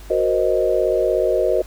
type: chord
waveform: sine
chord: C half-diminished seventh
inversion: second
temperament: equal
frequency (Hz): 370 / 466.2 / 523.3 / 622.3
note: Gb4 / Bb4 / C5 / Eb5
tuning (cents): 0 / 0 / 0 / 0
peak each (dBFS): -21 / -21 / -21 / -20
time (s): 0.1-1.62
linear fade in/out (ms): 5
effects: added 50 Hz sine -36 dBFS peak until 1.66 s + pink hiss -45 dBFS RMS until 1.66 s